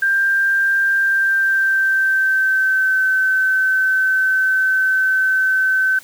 sine tone with pitch glide, 1586 to 1532 Hz, G6 to G6, +20 to -40 cents, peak -13 dBFS, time 0.02-5.99 s, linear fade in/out 5 ms, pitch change -60 cents, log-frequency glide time 0.95-3.02 s, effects white hiss -43 dBFS RMS until 6.03 s

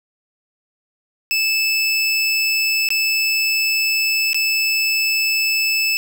25% pulse tone with dropouts, 2625 Hz, E7, 8 cents flat, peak -12 dBFS, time 1.31-5.97 s, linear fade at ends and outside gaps 0 ms, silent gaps 2.888-2.904 / 4.331-4.345 s, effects none

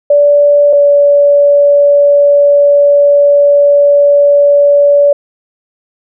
sine tone pair in turn, 579 / 573.7 Hz, D5 / D5, -25 / -41 cents, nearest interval unison, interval 16 cents, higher first, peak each -3 dBFS, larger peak neither, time 0.1-0.73 / 0.73-5.13 s, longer second, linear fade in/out 5 ms, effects none

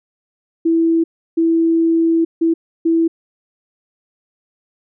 sine tone bursts at uneven times, 329.6 Hz, E4, in tune, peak -11 dBFS, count 4, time 0.65-1.04 / 1.37-2.25 / 2.41-2.54 / 2.85-3.08 s, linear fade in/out 10 ms, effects none

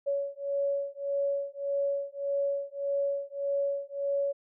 sine beating tone pair, 560 / 561.7 Hz, C#5 / C#5, +18 / +23 cents, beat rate 1.7 Hz, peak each -31 dBFS, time 0.06-4.33 s, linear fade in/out 20 ms, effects none

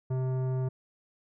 sine tone with tanh clipping, 129.5 Hz, C3, 17 cents flat, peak -29 dBFS, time 0.1-0.69 s, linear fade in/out 10 ms, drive 14 dB, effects none

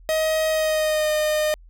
45% pulse tone with pitch glide, 631 to 611.6 Hz, D#5 to D#5, +24 to -30 cents, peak -19 dBFS, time 0.09-1.54 s, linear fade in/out 0 ms, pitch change -54 cents, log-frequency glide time 0.49-1.11 s, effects added 42 Hz sine -44 dBFS peak until 1.69 s

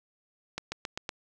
accelerating click train, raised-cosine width 0.2 ms, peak -16 dBFS, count 5, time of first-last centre 0.58-1.092 s, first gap 140 ms, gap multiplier 0.94, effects none

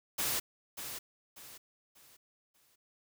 white noise with echo, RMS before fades -33 dBFS, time 0.18-0.4 s, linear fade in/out 10 ms, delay 590 ms, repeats 4, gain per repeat -9 dB, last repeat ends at 2.76 s, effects none

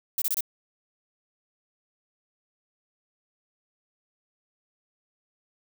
violet noise bursts, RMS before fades -26 dBFS, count 4, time 0.18-0.407 s, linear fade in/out 2 ms, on 38 ms, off 25 ms, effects none

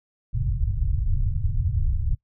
pink low-pass noise, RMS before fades -23 dBFS, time 0.33-2.15 s, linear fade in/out 5 ms, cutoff 130 Hz, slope 48 dB/octave, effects noise-tail reverb RT60 0.1 s tail -20 dB re dry

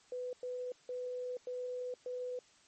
sine tone bursts at uneven times, 498.5 Hz, B4, 16 cents sharp, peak -37 dBFS, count 5, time 0.12-0.33 / 0.43-0.72 / 0.89-1.37 / 1.47-1.94 / 2.06-2.39 s, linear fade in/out 2 ms, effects white hiss -65 dBFS RMS until 2.67 s + MP3 32 kbps

